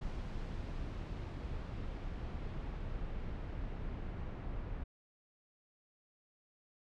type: noise with low-pass filter sweep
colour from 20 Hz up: brown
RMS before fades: -41 dBFS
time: 0.01-4.84 s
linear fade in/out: 10 ms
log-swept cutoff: 5100 to 2300 Hz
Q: 0.75
effects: none